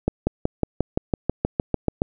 accelerating click train, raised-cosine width 2 ms, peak -6 dBFS, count 13, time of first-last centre 0.08-2.019 s, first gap 190 ms, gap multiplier 0.97, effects none

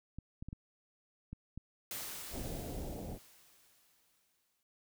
clicks, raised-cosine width 5 ms, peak -31 dBFS, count 6, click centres 0.186 / 0.425 / 0.486 / 0.529 / 1.33 / 1.576 s
white noise with exponential decay, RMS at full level -41 dBFS, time 1.91-4.63 s, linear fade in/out 1 ms, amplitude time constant 590 ms
pink low-pass noise, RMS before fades -42 dBFS, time 2.3-3.19 s, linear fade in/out 50 ms, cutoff 770 Hz, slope 48 dB/octave
effects none

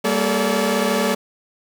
sawtooth tone cluster, 197.9 / 232.3 / 433.3 / 572 Hz, G3 / A#3 / A4 / D5, +17 / -6 / -27 / -46 cents, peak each -19 dBFS, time 0.04-1.15 s, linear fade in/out 10 ms, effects none

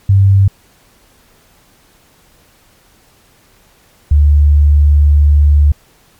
sine tone pair in turn, 97.7 / 73.19 Hz, G2 / D2, -5 / -5 cents, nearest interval perfect fourth, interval 500 cents, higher first, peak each -4 dBFS, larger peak neither, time 0.09-0.48 / 4.11-5.72 s, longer second, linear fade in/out 5 ms, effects pink hiss -49 dBFS RMS until 6.19 s + MP3 96 kbps

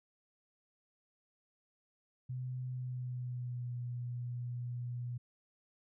sine tone with pitch glide, 127 to 121.9 Hz, B2 to B2, +49 to -22 cents, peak -37 dBFS, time 2.29-5.18 s, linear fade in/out 10 ms, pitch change -71 cents, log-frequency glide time 2.68-3.75 s, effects none

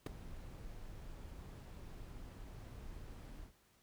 brown noise with ADSR envelope, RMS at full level -31 dBFS, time 0.06-3.53 s, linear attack 6 ms, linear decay 8 ms, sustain -19 dB, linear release 110 ms, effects pink hiss -71 dBFS RMS until 3.82 s

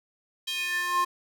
square tone with high-pass filter sweep, 355.1 Hz, F4, 29 cents sharp, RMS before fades -28 dBFS, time 0.47-1.05 s, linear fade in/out 10 ms, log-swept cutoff 3400 to 920 Hz, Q 4.3, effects none

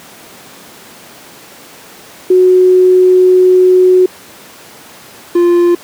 sine / triangle tone pair in turn, 367.8 / 348.2 Hz, F#4 / F4, -10 / -5 cents, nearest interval minor second, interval 95 cents, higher first, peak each -3 dBFS, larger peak neither, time 2.3-4.06 / 5.35-5.75 s, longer first, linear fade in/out 5 ms, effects pink hiss -35 dBFS RMS until 5.83 s + high-pass 200 Hz 12 dB/octave

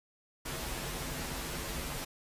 pink noise with comb filter, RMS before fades -38 dBFS, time 0.45-2.05 s, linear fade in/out 10 ms, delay 10 ms, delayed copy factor -0.8, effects resampled to 32000 Hz

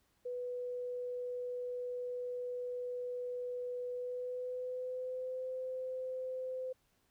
sine tone with pitch glide, 493.9 to 514.3 Hz, B4 to C5, 0 to -30 cents, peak -37 dBFS, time 0.25-6.73 s, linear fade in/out 10 ms, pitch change +70 cents, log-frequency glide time 3.92-5.48 s, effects pink hiss -75 dBFS RMS until 7.1 s

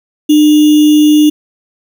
sine tone with sample-and-hold, 301.3 Hz, D4, 44 cents sharp, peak -3 dBFS, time 0.29-1.3 s, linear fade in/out 10 ms, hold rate 3150 Hz, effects none

